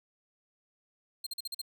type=tone bursts; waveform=sawtooth; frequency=4186 Hz; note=C8; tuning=in tune; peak=-32 dBFS; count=6; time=1.24-1.616 s; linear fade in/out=5 ms; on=26 ms; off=44 ms; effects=none